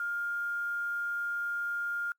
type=tone with quantisation; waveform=sine; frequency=1408 Hz; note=F6; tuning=14 cents sharp; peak=-30 dBFS; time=0-2.12 s; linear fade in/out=2 ms; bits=9; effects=noise-tail reverb RT60 0.1 s tail -26 dB re dry + MP3 96 kbps